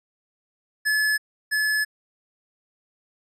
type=tone pair in turn; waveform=square; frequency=1718 / 1718 Hz; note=A6 / A6; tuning=-42 / -42 cents; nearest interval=unison; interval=0 cents; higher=neither; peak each=-20 / -21 dBFS; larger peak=first; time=0.85-1.18 / 1.51-1.85 s; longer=second; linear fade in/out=20 ms; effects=resampled to 32000 Hz